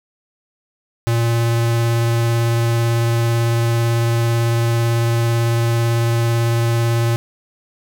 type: tone with vibrato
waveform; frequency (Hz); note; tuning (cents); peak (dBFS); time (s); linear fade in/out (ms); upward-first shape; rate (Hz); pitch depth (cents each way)
square; 116.54; A#2; 0; -15; 1.07-7.16; 0; square; 18; 8
effects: none